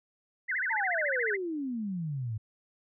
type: tone with vibrato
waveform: sine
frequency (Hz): 1760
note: A6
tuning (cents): 0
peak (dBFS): -28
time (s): 0.48-1.37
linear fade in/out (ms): 20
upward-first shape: sine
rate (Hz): 14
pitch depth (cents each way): 300
type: exponential sweep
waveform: sine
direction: down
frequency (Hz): 932.3 to 103.83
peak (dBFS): -31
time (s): 0.7-2.38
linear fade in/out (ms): 10
effects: none